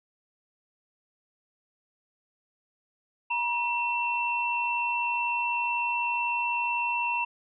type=tone pair together; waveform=sine; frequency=954 / 2698 Hz; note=A#5 / E7; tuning=+40 / +40 cents; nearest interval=octave + tritone; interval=1800 cents; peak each=-28 dBFS; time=3.3-7.25 s; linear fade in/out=10 ms; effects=none